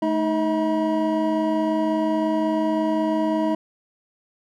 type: tone cluster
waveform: triangle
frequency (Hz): 216.4 / 312.8 / 640 / 964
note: A3 / D#4 / D#5 / B5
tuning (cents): -29 / +9 / +49 / -42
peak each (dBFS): -25 / -20 / -23 / -27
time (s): 0.02-3.55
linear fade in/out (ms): 5
effects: none